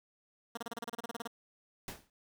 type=tone bursts; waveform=10% pulse; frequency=233.1 Hz; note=A#3; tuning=in tune; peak=-29 dBFS; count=14; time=0.55-1.275 s; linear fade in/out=5 ms; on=23 ms; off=31 ms
type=noise with exponential decay; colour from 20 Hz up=pink; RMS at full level=-39 dBFS; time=1.88-2.1 s; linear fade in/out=1 ms; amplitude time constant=46 ms
effects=none